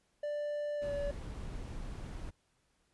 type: tone with pitch glide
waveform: triangle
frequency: 589 to 571.9 Hz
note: D5 to D5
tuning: +5 to -46 cents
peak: -32 dBFS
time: 0.23-1.11 s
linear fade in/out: 5 ms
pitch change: -51 cents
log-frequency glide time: 0.77-0.92 s
type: noise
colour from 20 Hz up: brown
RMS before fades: -42 dBFS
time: 0.81-2.31 s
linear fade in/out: 20 ms
effects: pink hiss -75 dBFS RMS until 2.93 s + resampled to 24000 Hz